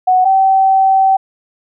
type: tone pair in turn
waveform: sine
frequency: 740 / 769.7 Hz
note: F#5 / G5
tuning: 0 / -32 cents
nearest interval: minor second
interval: 68 cents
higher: second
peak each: -7 dBFS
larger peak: neither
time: 0.07-0.25 / 0.25-1.17 s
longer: second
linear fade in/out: 10 ms
effects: none